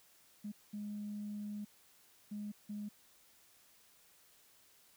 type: tone bursts at uneven times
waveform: sine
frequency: 207.7 Hz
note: G#3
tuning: in tune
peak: -39 dBFS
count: 4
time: 0.44-0.52 / 0.73-1.65 / 2.31-2.52 / 2.69-2.89 s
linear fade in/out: 10 ms
effects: tanh soft clip ceiling -35 dBFS + white hiss -66 dBFS RMS until 4.96 s